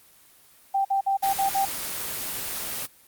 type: tone bursts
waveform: sine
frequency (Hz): 784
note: G5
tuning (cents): 0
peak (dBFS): -20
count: 6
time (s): 0.74-1.655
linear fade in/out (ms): 10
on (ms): 110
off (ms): 51
type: noise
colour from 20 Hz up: white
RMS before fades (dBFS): -31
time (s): 1.22-2.87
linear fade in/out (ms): 20
effects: white hiss -55 dBFS RMS until 3.07 s + Opus 24 kbps